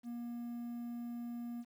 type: tone with quantisation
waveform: triangle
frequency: 237.9 Hz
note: A#3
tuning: 35 cents sharp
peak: -38 dBFS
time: 0.03-1.65 s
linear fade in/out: 50 ms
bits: 11
effects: none